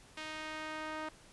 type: tone with band-pass filter sweep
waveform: sawtooth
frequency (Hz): 311.1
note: D#4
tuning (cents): 0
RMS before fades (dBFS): -42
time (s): 0.17-1.09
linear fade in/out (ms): 5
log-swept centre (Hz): 2700 to 1200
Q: 0.93
effects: pink hiss -59 dBFS RMS until 1.32 s + resampled to 24000 Hz